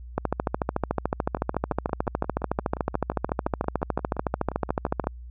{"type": "two click trains", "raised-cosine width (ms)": 1, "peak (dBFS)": [-9, -19], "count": [68, 22], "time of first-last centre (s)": [[0.18, 5.071], [1.37, 5.041]], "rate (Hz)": [13.7, 5.72], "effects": ["added 60 Hz sine -38 dBFS peak until 5.3 s"]}